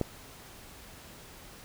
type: click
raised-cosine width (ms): 2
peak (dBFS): -14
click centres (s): 0.013
effects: pink hiss -50 dBFS RMS until 1.64 s